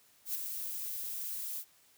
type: noise with ADSR envelope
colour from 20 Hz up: violet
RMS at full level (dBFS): -33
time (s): 0.25-1.65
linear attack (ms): 100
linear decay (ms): 4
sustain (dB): -6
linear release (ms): 67
effects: white hiss -65 dBFS RMS until 1.97 s + high-pass 60 Hz 12 dB/octave